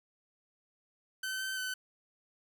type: tone with pitch steps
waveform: sawtooth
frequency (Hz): 1531 / 1541 / 1515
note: G6 / G6 / F#6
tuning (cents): -41 / -30 / +40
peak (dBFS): -31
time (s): 1.23-1.74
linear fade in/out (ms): 5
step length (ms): 170
effects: none